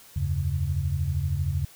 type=tone cluster; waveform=sine; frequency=79.9 / 92.7 / 137.2 Hz; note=D#2 / F#2 / C#3; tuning=+47 / +4 / -17 cents; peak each=-28 dBFS; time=0.16-1.65 s; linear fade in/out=5 ms; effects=white hiss -51 dBFS RMS until 1.75 s